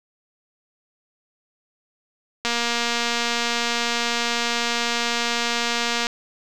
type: click train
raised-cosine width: 0.2 ms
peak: -6 dBFS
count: 855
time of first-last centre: 2.45-6.069 s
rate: 236 Hz
effects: none